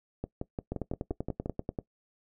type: two click trains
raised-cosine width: 2 ms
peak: -19 / -20 dBFS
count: 12 / 8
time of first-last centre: 0.72-1.788 / 0.24-1.46 s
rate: 10.3 / 5.74 Hz
effects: noise-tail reverb RT60 0.1 s tail -19 dB re dry